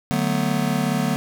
square chord, B minor seventh, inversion first, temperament just, 148.16 / 185.21 / 222.2 / 246.9 Hz, D3 / F#3 / A3 / B3, +16 / +2 / +17 / 0 cents, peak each -26 dBFS, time 0.11-1.16 s, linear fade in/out 0 ms, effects none

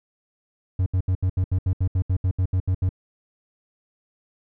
triangle tone bursts, 92.5 Hz, F#2, in tune, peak -16 dBFS, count 15, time 0.79-2.892 s, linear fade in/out 5 ms, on 72 ms, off 73 ms, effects none

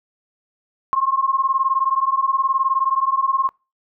sine beating tone pair, 1061 / 1080 Hz, C6 / C#6, +24 / -45 cents, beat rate 19 Hz, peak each -19 dBFS, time 0.93-3.49 s, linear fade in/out 0 ms, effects noise-tail reverb RT60 0.3 s tail -26 dB re dry

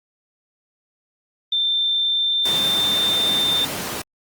sine tone with pitch glide, 3571 to 3592 Hz, A7 to A7, +25 to +35 cents, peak -17 dBFS, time 1.52-3.65 s, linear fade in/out 5 ms, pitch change +10 cents, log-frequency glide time 2.12-3.15 s
pink high-pass noise, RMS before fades -28 dBFS, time 2.45-4.02 s, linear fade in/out 5 ms, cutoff 150 Hz, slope 12 dB/octave
effects Opus 24 kbps

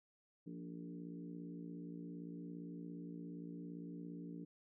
harmonic tone with a mistuned harmonic, 57.4 Hz, A#1, 26 cents flat, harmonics 3 / 4 / 5 / 6 / 7 / 8, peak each -49 / -55 / -50 / -61 / -61 / -62 dBFS, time 0.46-4.45 s, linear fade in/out 10 ms, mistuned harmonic 5, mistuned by +20 cents, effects none

